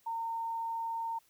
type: tone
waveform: sine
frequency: 914 Hz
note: A#5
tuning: 34 cents flat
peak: -33 dBFS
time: 0.06-1.19 s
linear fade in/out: 10 ms
effects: white hiss -68 dBFS RMS until 1.29 s